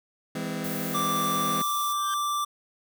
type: chord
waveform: sawtooth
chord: E augmented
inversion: none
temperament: just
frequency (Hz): 164.81 / 206 / 257.5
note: E3 / G#3 / B#3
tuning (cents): 0 / -14 / -28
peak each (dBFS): -30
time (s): 0.35-1.62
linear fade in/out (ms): 5
type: noise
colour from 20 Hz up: violet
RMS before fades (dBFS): -36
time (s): 0.64-1.93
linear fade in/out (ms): 5
type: tone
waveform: square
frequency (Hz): 1174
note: D6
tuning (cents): -1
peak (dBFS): -26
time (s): 0.94-2.45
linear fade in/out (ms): 10
type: tone with exponential growth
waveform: 30% pulse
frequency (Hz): 1575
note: G6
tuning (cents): +8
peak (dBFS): -30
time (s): 1.83-2.14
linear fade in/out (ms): 1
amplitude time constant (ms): 67
effects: none